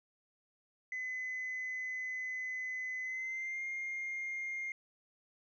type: tone with pitch glide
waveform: sine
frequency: 2025 to 2120 Hz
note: B6 to C7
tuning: +43 to +22 cents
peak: -35 dBFS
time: 0.92-4.72 s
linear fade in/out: 2 ms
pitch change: +79 cents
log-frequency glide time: 3.03-3.63 s
effects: tanh soft clip ceiling -34 dBFS